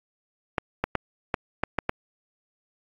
clicks, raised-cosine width 0.5 ms, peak -8 dBFS, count 7, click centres 0.582 / 0.84 / 0.953 / 1.342 / 1.636 / 1.787 / 1.894 s, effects AAC 48 kbps

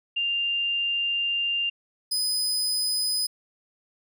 sine / sawtooth tone pair in turn, 2794 / 5007 Hz, F7 / D#8, 0 / +10 cents, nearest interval minor seventh, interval 1010 cents, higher second, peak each -23 / -21 dBFS, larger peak second, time 0.16-1.7 / 2.11-3.27 s, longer first, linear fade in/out 10 ms, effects none

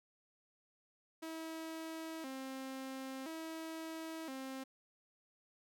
sawtooth tone with vibrato, 292.5 Hz, D4, 7 cents flat, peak -39 dBFS, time 1.22-4.64 s, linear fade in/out 10 ms, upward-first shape square, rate 0.49 Hz, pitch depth 170 cents each way, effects none

